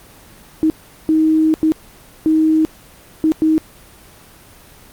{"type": "tone bursts at uneven times", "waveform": "sine", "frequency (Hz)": 315.1, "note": "D#4", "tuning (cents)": 22, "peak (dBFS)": -10, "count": 6, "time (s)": [[0.63, 0.7], [1.09, 1.54], [1.63, 1.72], [2.26, 2.65], [3.24, 3.32], [3.42, 3.58]], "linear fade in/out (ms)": 0, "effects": ["pink hiss -43 dBFS RMS until 4.92 s", "Opus 24 kbps"]}